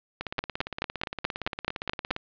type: two click trains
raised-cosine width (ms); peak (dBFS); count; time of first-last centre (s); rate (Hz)
0.3; -9 / -16; 9 / 35; 0.39-2.11 / 0.21-2.164; 4.65 / 17.4
effects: resampled to 11025 Hz + 8-bit